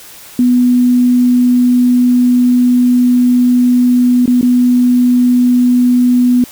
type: tone with dropouts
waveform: sine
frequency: 246.9 Hz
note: B3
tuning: in tune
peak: -6 dBFS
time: 0.39-6.44 s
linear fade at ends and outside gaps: 2 ms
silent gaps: 4.258-4.277 / 4.412-4.428 s
effects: white hiss -35 dBFS RMS until 6.51 s